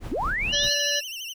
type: noise with tremolo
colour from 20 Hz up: brown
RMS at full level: -31 dBFS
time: 0-0.7 s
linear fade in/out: 50 ms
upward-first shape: sine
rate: 4.7 Hz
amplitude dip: 65%
type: linear sweep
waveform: sine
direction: up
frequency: 185 to 4400 Hz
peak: -24 dBFS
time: 0.11-0.74 s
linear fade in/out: 10 ms
type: harmonic tone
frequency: 579 Hz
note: D5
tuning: 25 cents flat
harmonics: 1 / 3 / 5 / 7 / 9 / 10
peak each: -31 / -29 / -28 / -29 / -33 / -29 dBFS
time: 0.52-1.01 s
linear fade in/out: 20 ms
type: tone with vibrato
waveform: 30% pulse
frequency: 2889 Hz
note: F#7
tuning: 42 cents flat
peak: -30 dBFS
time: 0.62-1.34 s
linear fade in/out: 20 ms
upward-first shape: sine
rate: 12 Hz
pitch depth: 130 cents each way
effects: none